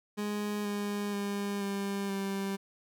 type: tone with pitch steps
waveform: 30% pulse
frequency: 207.7 / 204.7 / 201.8 / 198.89 / 196.04 Hz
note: G#3 / G#3 / G#3 / G3 / G3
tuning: 0 / -25 / -49 / +25 / 0 cents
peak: -29 dBFS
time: 0.17-2.57 s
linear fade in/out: 20 ms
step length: 480 ms
effects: none